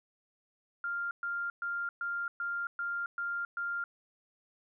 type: tone bursts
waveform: sine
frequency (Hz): 1396.9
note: F6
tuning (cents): 0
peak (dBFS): -32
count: 8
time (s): 0.84-3.84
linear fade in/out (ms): 2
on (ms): 270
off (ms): 120
effects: none